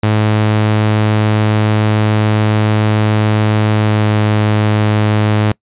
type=tone with pitch glide; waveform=sawtooth; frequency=107 to 106.14 Hz; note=A2 to G#2; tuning=-48 to +38 cents; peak=-6 dBFS; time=0.03-5.52 s; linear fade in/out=5 ms; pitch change=-14 cents; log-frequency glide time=3.72-4.1 s; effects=noise-tail reverb RT60 0.1 s tail -25 dB re dry + resampled to 8000 Hz